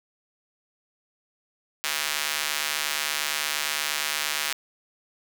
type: tone with high-pass filter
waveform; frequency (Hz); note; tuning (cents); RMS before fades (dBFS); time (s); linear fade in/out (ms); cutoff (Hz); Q
square; 74.3; D2; +21; -28; 1.84-4.53; 0; 2000; 0.73
effects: none